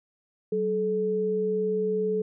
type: tone pair together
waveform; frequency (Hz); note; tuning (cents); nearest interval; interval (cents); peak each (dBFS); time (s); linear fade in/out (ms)
sine; 189.1 / 431.2; F#3 / A4; +38 / -35; octave + major second; 1427; -31 / -24; 0.52-2.22; 5
effects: none